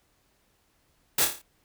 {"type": "noise with echo", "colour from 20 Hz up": "white", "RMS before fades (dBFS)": -23, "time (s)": [1.18, 1.25], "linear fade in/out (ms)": 5, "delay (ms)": 28, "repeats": 6, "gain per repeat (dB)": -5, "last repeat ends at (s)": 1.418, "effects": ["pink hiss -68 dBFS RMS until 1.64 s"]}